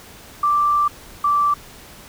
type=tone pair in turn; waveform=sine; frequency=1174.7 / 1166.6 Hz; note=D6 / D6; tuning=0 / -12 cents; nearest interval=unison; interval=12 cents; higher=first; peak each=-14 dBFS; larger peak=neither; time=0.43-0.88 / 1.24-1.54 s; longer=first; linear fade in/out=5 ms; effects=pink hiss -42 dBFS RMS until 2.08 s